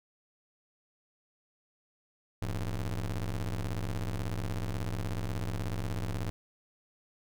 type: ring-modulated tone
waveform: 35% pulse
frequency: 65.6 Hz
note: C2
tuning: 5 cents sharp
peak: -27 dBFS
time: 2.42-6.3 s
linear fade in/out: 0 ms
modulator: 41 Hz
effects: none